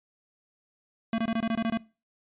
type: tone bursts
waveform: square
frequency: 226.3 Hz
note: A3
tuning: 49 cents sharp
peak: -25 dBFS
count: 9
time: 1.13-1.774 s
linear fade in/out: 2 ms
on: 52 ms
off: 22 ms
effects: noise-tail reverb RT60 0.3 s tail -20 dB re dry + resampled to 8000 Hz